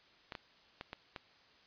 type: clicks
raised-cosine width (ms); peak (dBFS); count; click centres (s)
0.3; -26; 5; 0.322 / 0.352 / 0.811 / 0.931 / 1.162
effects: white hiss -64 dBFS RMS until 1.66 s + resampled to 11025 Hz